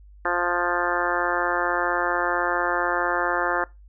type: harmonic tone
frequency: 175.6 Hz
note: F3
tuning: 10 cents sharp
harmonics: 2 / 3 / 4 / 5 / 6 / 7 / 8 / 9 / 10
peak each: -30 / -30 / -30 / -30 / -30 / -30 / -30 / -30 / -30 dBFS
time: 0.25-3.64 s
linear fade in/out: 2 ms
effects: noise-tail reverb RT60 0.2 s tail -20 dB re dry + added 50 Hz sine -45 dBFS peak until 3.88 s